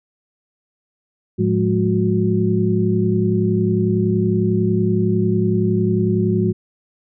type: tone cluster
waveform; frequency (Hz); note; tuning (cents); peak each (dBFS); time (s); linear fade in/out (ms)
sine; 108.6 / 178.1 / 209 / 364.6; A2 / F3 / G#3 / F#4; -22 / +34 / +11 / -25; -20; 1.38-6.53; 20
effects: none